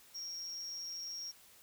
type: tone with amplitude modulation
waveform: triangle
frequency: 5588 Hz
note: F8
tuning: in tune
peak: -36 dBFS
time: 0.14-1.32 s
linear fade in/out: 20 ms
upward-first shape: sine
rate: 174 Hz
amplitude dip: 65%
effects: tanh soft clip ceiling -33 dBFS + white hiss -61 dBFS RMS until 1.62 s